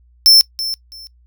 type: tone with echo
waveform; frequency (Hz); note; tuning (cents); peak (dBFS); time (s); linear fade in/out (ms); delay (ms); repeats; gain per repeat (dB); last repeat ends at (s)
45% pulse; 5340; E8; +22; -5; 0.26-0.41; 0; 330; 2; -14; 1.07
effects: noise-tail reverb RT60 0.1 s tail -23 dB re dry + added 60 Hz sine -48 dBFS peak until 1.26 s